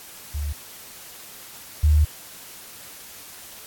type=tone pair in turn; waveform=sine; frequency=73.4 / 75.68 Hz; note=D2 / D#2; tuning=0 / -47 cents; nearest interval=minor second; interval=53 cents; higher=second; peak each=-24 / -13 dBFS; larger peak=second; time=0.34-0.53 / 1.83-2.05 s; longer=second; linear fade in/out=10 ms; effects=white hiss -42 dBFS RMS until 3.66 s + AAC 64 kbps